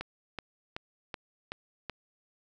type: click train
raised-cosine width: 0.3 ms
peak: -20 dBFS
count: 6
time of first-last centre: 0.01-1.897 s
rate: 2.65 Hz
effects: none